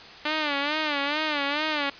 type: tone with vibrato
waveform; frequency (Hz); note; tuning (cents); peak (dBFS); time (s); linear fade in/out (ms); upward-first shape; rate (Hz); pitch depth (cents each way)
5% pulse; 295.6; D4; +11; -13; 0.25-1.9; 5; sine; 2.3; 98
effects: white hiss -44 dBFS RMS until 1.99 s + resampled to 11025 Hz